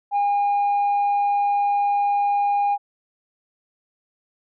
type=tone; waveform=sine; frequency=812 Hz; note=G#5; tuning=39 cents flat; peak=-15 dBFS; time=0.11-2.78 s; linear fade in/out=50 ms; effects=tanh soft clip ceiling -16 dBFS